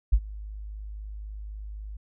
sine tone with ADSR envelope, 51.91 Hz, G#1, in tune, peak -13 dBFS, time 0.12-1.97 s, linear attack 14 ms, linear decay 57 ms, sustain -22 dB, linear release 7 ms, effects none

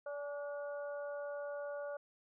harmonic tone with a mistuned harmonic, 288.3 Hz, D4, 32 cents flat, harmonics 2 / 3 / 4 / 5, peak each -40 / -54 / -54 / -51 dBFS, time 0.06-1.97 s, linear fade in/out 5 ms, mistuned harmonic 3, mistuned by -36 cents, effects none

